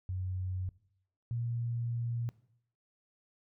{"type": "tone pair in turn", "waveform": "sine", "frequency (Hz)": [92.5, 118.11], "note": ["F#2", "A#2"], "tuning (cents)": [0, 23], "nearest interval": "major third", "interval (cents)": 423, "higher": "second", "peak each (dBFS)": [-33, -32], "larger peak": "second", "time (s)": [[0.09, 0.69], [1.31, 2.29]], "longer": "second", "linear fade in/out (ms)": 0, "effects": ["noise-tail reverb RT60 0.7 s tail -19 dB re dry"]}